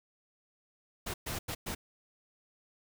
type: noise bursts at uneven times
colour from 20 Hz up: pink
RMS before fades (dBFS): -37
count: 4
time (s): 1.06-1.14 / 1.26-1.39 / 1.48-1.55 / 1.66-1.75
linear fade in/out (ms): 10
effects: none